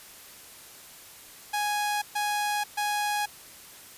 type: tone bursts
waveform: sawtooth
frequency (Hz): 830.6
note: G#5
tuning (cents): 0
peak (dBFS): -22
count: 3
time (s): 1.53-3.26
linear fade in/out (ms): 10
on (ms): 490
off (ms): 130
effects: white hiss -48 dBFS RMS until 3.97 s + resampled to 32000 Hz